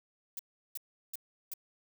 violet noise bursts, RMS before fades -39 dBFS, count 4, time 0.37-1.538 s, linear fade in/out 2 ms, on 22 ms, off 360 ms, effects none

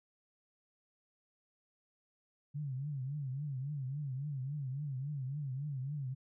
sine tone with vibrato, 138.59 Hz, C#3, in tune, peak -36 dBFS, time 2.54-6.15 s, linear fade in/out 20 ms, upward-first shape triangle, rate 3.6 Hz, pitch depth 170 cents each way, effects none

